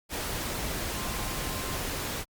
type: tone in noise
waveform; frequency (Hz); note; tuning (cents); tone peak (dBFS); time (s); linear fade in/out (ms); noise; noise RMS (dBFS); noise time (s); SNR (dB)
sine; 1046.5; C6; 0; -43; 0.92-1.82; 50; pink; -33; 0.09-2.25; -13
effects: Opus 48 kbps